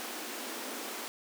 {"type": "high-pass noise", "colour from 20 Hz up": "pink", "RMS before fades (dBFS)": -40, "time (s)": [0, 1.08], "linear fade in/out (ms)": 0, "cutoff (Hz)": 220, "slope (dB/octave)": 96, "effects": []}